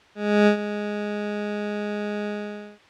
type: tone with ADSR envelope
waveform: 20% pulse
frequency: 207.7 Hz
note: G#3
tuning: in tune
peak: -8 dBFS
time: 0.15-2.79 s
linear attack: 320 ms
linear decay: 94 ms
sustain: -13 dB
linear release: 530 ms
effects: white hiss -52 dBFS RMS until 2.89 s + low-pass 3000 Hz 12 dB/octave